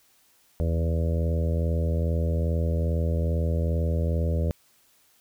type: harmonic tone with a mistuned harmonic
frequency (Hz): 82.41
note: E2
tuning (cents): 0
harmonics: 1 / 2 / 3 / 4 / 5 / 6 / 7 / 8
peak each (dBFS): -23 / -30 / -37 / -40 / -38 / -35 / -36 / -47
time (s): 0.6-4.51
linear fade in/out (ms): 0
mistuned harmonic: 1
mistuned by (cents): -43
effects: white hiss -62 dBFS RMS until 5.2 s